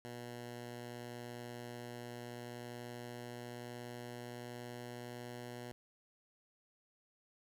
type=tone with pitch glide; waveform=10% pulse; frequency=120.6 to 121.72 Hz; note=B2 to B2; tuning=-41 to -25 cents; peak=-37 dBFS; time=0.05-5.72 s; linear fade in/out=0 ms; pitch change=+16 cents; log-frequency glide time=2.13-5.4 s; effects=none